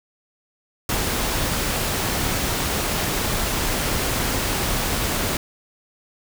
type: noise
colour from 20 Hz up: pink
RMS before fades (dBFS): -23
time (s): 0.89-5.37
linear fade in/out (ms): 2
effects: none